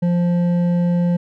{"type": "tone with hard clipping", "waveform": "sine", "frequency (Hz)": 174.61, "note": "F3", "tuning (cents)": 0, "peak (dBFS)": -16, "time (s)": [0.02, 1.17], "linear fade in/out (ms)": 10, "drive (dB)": 7, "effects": []}